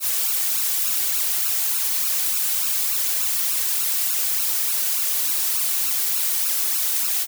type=noise with flanger; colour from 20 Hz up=blue; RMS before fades=-22 dBFS; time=0-7.27 s; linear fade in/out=50 ms; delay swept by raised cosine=0.73 to 2.73 ms; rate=3.4 Hz; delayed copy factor=+0.9; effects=none